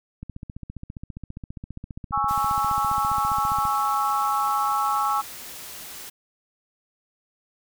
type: click train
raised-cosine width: 5 ms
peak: -23 dBFS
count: 52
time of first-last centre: 0.23-3.653 s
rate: 14.9 Hz
type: chord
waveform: sine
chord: C# minor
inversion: second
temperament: equal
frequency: 830.6 / 1108.7 / 1318.5 Hz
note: G#5 / C#6 / E6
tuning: 0 / 0 / 0 cents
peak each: -25 dBFS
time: 2.12-5.22 s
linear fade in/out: 20 ms
type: noise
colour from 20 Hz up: white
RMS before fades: -39 dBFS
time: 2.28-6.1 s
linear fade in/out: 10 ms
effects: none